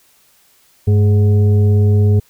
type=tone with frequency modulation; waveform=sine; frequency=100.1 Hz; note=G2; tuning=37 cents sharp; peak=-8 dBFS; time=0.87-2.2 s; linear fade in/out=10 ms; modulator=317 Hz; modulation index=0.45; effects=white hiss -53 dBFS RMS until 2.29 s